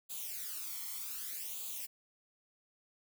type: noise with flanger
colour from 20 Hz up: blue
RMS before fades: -42 dBFS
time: 0.09-1.87 s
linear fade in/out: 20 ms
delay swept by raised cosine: 0.27 to 0.94 ms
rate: 0.65 Hz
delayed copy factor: +0.8
effects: none